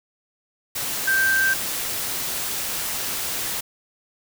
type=tone in noise; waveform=sine; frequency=1568 Hz; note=G6; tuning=in tune; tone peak=-17 dBFS; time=1.07-1.54 s; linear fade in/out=10 ms; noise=white; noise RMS=-27 dBFS; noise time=0.75-3.61 s; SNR=+7 dB; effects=none